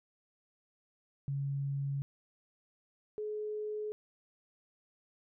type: tone pair in turn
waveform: sine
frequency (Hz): 139.3 / 424.5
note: C#3 / G#4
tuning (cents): +9 / +38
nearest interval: octave + perfect fifth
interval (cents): 1929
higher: second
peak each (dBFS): -32 / -35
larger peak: first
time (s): 1.28-2.02 / 3.18-3.92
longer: neither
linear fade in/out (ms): 0
effects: none